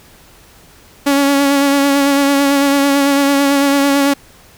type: tone with vibrato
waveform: sawtooth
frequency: 280 Hz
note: C#4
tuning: 18 cents sharp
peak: -6 dBFS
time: 1.06-4.14 s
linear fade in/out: 10 ms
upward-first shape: sine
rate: 9 Hz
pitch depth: 26 cents each way
effects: pink hiss -44 dBFS RMS until 4.57 s